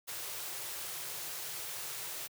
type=band-stop noise; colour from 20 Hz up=white; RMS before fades=-41 dBFS; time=0.07-2.28 s; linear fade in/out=20 ms; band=170 to 320 Hz; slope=96 dB/octave; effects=high-pass 100 Hz 12 dB/octave